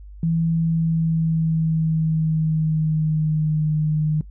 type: tone with pitch glide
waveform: sine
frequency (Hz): 164.81 to 153.77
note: E3 to D#3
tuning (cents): 0 to -20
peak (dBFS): -17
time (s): 0.23-4.21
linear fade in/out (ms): 2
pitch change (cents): -120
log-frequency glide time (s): 0.46-3.71
effects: noise-tail reverb RT60 0.1 s tail -19 dB re dry + added 50 Hz sine -37 dBFS peak until 4.3 s